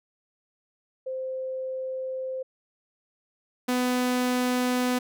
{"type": "tone pair in turn", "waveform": ["sine", "sawtooth"], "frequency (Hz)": [521, 249.7], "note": ["C5", "B3"], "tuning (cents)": [-7, 19], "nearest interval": "octave + minor second", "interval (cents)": 1274, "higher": "first", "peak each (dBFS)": [-29, -19], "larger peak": "second", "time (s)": [[1.06, 2.43], [3.68, 4.99]], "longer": "first", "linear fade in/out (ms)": 10, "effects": []}